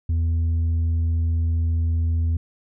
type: tone with tanh clipping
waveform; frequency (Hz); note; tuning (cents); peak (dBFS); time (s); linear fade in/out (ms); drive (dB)
sine; 82.41; E2; 0; -19; 0.09-2.37; 5; 3
effects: none